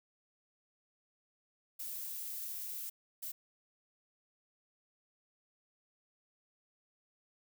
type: noise bursts at uneven times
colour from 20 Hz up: violet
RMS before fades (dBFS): -42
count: 2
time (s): 1.79-2.9 / 3.22-3.32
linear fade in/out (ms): 10
effects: none